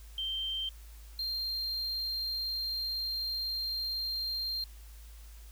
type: tone pair in turn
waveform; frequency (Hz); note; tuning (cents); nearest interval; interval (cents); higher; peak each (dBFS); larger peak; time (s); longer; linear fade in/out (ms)
sine / triangle; 3136 / 4186; G7 / C8; 0 / 0; perfect fourth; 500; second; -32 / -31; second; 0.18-0.69 / 1.19-4.64; second; 2
effects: added 54 Hz sine -47 dBFS peak until 5.51 s + white hiss -59 dBFS RMS until 5.51 s